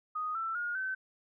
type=tone with pitch steps; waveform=sine; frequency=1244.5 / 1333.8 / 1429.6 / 1532.2 Hz; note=D#6 / E6 / F6 / G6; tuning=0 / +20 / +40 / -40 cents; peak=-32 dBFS; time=0.15-0.95 s; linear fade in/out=10 ms; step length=200 ms; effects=none